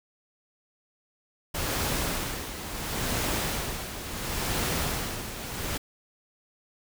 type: noise with tremolo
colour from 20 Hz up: pink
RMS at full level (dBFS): -28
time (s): 1.54-5.78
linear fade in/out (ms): 10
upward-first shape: sine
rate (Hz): 0.72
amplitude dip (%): 65
effects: none